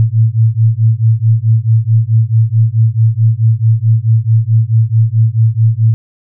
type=beating tone pair; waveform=sine; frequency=110 / 114.6 Hz; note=A2 / A#2; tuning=0 / -29 cents; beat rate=4.6 Hz; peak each=-10 dBFS; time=0-5.94 s; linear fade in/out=0 ms; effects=none